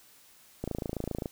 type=click train; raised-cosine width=2 ms; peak=-19 dBFS; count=18; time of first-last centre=0.64-1.258 s; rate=27.5 Hz; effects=white hiss -58 dBFS RMS until 1.31 s